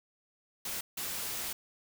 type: noise bursts at uneven times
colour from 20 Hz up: white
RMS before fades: -37 dBFS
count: 2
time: 0.65-0.81 / 0.97-1.53 s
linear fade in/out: 5 ms
effects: none